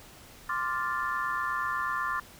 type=chord; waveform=sine; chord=D minor seventh; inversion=third; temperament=equal; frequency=1046.5 / 1174.7 / 1396.9 / 1760 Hz; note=C6 / D6 / F6 / A6; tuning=0 / 0 / 0 / 0 cents; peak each=-33 / -33 / -35 / -34 dBFS; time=0.49-2.2 s; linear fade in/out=5 ms; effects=pink hiss -51 dBFS RMS until 2.39 s